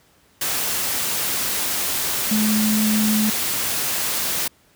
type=tone in noise; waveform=sine; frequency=214.3 Hz; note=A3; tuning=45 cents flat; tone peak=-17 dBFS; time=2.31-3.3 s; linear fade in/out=5 ms; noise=white; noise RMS=-23 dBFS; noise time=0.41-4.48 s; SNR=+3 dB; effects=pink hiss -57 dBFS RMS until 4.75 s + high-pass 60 Hz 12 dB/octave